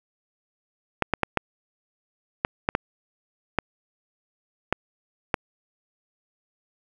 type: clicks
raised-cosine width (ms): 0.5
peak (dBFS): -5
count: 10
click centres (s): 1.023 / 1.137 / 1.233 / 1.373 / 2.449 / 2.689 / 2.751 / 3.587 / 4.726 / 5.342
effects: 7-bit